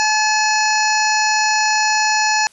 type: harmonic tone with a mistuned harmonic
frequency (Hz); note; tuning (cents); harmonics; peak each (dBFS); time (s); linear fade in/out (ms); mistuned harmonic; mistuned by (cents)
859; A5; -42; 1 / 2 / 3 / 5 / 6 / 7 / 8; -17 / -20 / -22 / -24 / -25 / -25 / -26; 0-2.47; 0; 7; -59
effects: white hiss -52 dBFS RMS until 2.52 s + resampled to 24000 Hz